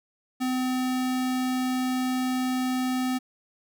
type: tone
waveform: square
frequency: 255.5 Hz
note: C4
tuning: 41 cents flat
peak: -25 dBFS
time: 0.4-3.19 s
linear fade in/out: 20 ms
effects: none